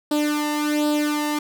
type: tone with flanger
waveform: sawtooth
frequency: 298.1 Hz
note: D4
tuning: 26 cents sharp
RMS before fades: -22 dBFS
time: 0.11-1.39 s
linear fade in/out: 5 ms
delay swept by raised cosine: 0.23 to 1.07 ms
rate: 1.3 Hz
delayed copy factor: +0.75
effects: none